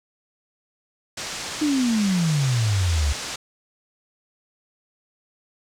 white low-pass noise, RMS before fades -32 dBFS, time 1.17-3.36 s, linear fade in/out 5 ms, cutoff 7300 Hz, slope 24 dB/octave
sine exponential sweep, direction down, 311.1 to 68.5 Hz, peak -18 dBFS, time 1.61-3.13 s, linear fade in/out 10 ms
effects none

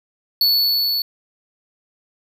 square tone with level ramp, 4435 Hz, C#8, in tune, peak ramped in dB -13 to -19 dBFS, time 0.41-1.02 s, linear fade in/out 2 ms, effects 9-bit

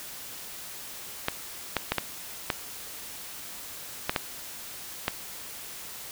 clicks, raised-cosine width 0.3 ms, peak -8 dBFS, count 8, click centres 1.284 / 1.767 / 1.92 / 1.983 / 2.502 / 4.095 / 4.162 / 5.081 s, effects white hiss -41 dBFS RMS until 6.11 s

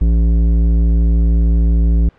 sine tone with tanh clipping, 56.6 Hz, A1, 50 cents sharp, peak -11 dBFS, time 0.01-2.09 s, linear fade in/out 5 ms, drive 12 dB, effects pink hiss -50 dBFS RMS until 2.18 s + low-pass 2000 Hz 12 dB/octave

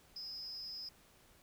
sine tone with amplitude modulation, 5080 Hz, D#8, 35 cents sharp, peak -37 dBFS, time 0.16-0.89 s, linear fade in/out 5 ms, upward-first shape sine, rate 270 Hz, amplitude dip 90%, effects tanh soft clip ceiling -39 dBFS + pink hiss -65 dBFS RMS until 1.42 s

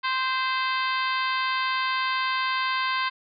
harmonic tone with a mistuned harmonic, 522 Hz, C5, 4 cents flat, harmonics 2 / 3 / 4 / 5 / 6 / 7 / 8 / 9, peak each -26 / -30 / -32 / -34 / -36 / -37 / -38 / -39 dBFS, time 0.03-3.1 s, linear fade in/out 20 ms, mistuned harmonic 4, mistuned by -23 cents, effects none

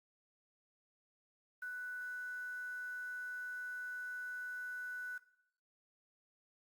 sine tone with quantisation, 1487 Hz, F#6, 8 cents sharp, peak -40 dBFS, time 1.62-5.18 s, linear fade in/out 5 ms, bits 10, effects noise-tail reverb RT60 0.7 s tail -18 dB re dry + Opus 32 kbps

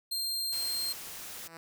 sawtooth tone, 4186 Hz, C8, in tune, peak -28 dBFS, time 0.11-0.93 s, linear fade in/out 10 ms
white noise, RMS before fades -43 dBFS, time 0.52-1.48 s, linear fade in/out 10 ms
5% pulse tone with exponential growth, 164.9 Hz, E3, 1 cent sharp, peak -32 dBFS, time 1.24-1.57 s, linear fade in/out 0 ms, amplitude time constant 71 ms
effects none

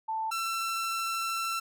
sine / sawtooth tone pair in turn, 884 / 1343.4 Hz, A5 / E6, +8 / +32 cents, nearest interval perfect fifth, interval 724 cents, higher second, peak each -29 / -26 dBFS, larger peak second, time 0.08-0.31 / 0.31-1.6 s, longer second, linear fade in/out 10 ms, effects none

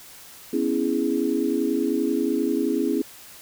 sine chord, C# minor seventh, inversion third, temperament equal, 246.9 / 277.2 / 329.6 / 415.3 Hz, B3 / C#4 / E4 / G#4, 0 / 0 / 0 / 0 cents, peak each -27 / -25 / -25 / -27 dBFS, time 0.53-3.02 s, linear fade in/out 5 ms, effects white hiss -45 dBFS RMS until 3.41 s

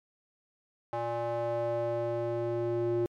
square tone with band-pass filter sweep, 117.8 Hz, A#2, 19 cents sharp, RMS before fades -31 dBFS, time 0.93-3.06 s, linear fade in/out 0 ms, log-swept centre 750 to 380 Hz, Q 3.3, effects MP3 96 kbps

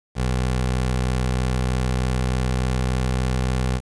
20% pulse tone with pitch glide, 63.1 to 63.58 Hz, B1 to C2, +38 to -49 cents, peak -15 dBFS, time 0.15-3.81 s, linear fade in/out 50 ms, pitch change +13 cents, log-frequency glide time 1.26-3.45 s, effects resampled to 22050 Hz + 7-bit

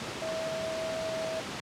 sine tone in noise, 645 Hz, E5, 38 cents flat, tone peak -32 dBFS, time 0.22-1.4 s, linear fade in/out 0 ms, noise pink, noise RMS -36 dBFS, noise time 0-1.6 s, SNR +1 dB, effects high-pass 150 Hz 12 dB/octave + low-pass 6000 Hz 12 dB/octave

